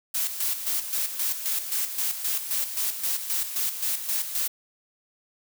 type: noise with tremolo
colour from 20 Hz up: blue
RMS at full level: -26 dBFS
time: 0.14-4.48 s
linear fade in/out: 10 ms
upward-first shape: square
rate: 3.8 Hz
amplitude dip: 60%
effects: none